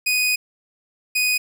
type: tone pair in turn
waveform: sawtooth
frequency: 2489 / 2489 Hz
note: D#7 / D#7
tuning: 0 / 0 cents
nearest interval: unison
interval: 0 cents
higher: neither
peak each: -14 dBFS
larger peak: neither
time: 0.06-0.36 / 1.15-1.38 s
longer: first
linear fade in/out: 10 ms
effects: none